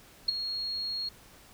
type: tone with ADSR envelope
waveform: sine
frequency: 4296 Hz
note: C8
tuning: 45 cents sharp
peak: -19 dBFS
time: 0.28-1.09 s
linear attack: 9 ms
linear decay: 11 ms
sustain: -12 dB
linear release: 6 ms
effects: pink hiss -55 dBFS RMS until 1.53 s